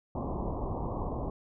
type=low-pass noise; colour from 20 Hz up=pink; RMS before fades=-34 dBFS; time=0.15-1.3 s; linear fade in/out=2 ms; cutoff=1100 Hz; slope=96 dB/octave; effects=none